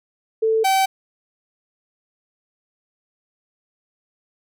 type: tone pair in turn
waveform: sine / 45% pulse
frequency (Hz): 443.5 / 769.5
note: A4 / G5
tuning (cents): +14 / -32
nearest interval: minor seventh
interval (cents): 954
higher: second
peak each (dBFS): -15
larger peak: neither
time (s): 0.42-0.64 / 0.64-0.86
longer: neither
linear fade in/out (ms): 10
effects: none